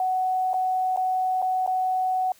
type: tone with dropouts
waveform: sine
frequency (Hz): 745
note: F#5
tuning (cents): +12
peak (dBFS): -21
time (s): 0-2.32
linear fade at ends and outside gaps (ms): 2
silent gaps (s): 0.533-0.541 / 0.963-0.973 / 1.418-1.424 / 1.664-1.675
effects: white hiss -56 dBFS RMS until 2.39 s